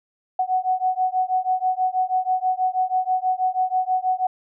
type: beating tone pair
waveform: sine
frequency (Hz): 740 / 746.2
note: F#5 / F#5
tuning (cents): 0 / +14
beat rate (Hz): 6.2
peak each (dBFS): -22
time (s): 0.39-4.27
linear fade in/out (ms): 5
effects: none